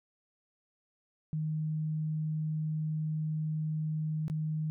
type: tone with dropouts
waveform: sine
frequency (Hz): 155.4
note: D#3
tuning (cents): -2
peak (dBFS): -30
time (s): 1.33-4.7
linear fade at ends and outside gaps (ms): 0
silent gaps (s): 4.281-4.299
effects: none